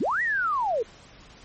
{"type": "linear two-way sweep", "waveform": "sine", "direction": "up then down", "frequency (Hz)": [146.83, 1960, 414.7], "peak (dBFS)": -22, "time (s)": [0, 0.83], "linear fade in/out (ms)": 10, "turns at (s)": 0.22, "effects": ["pink hiss -50 dBFS RMS until 1.44 s", "MP3 32 kbps"]}